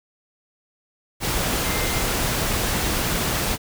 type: tone in noise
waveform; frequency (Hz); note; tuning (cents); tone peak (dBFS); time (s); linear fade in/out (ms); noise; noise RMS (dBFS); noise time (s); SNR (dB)
sine; 2093; C7; 0; -32; 1.62-2.05; 50; pink; -23; 1.2-3.58; -12
effects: none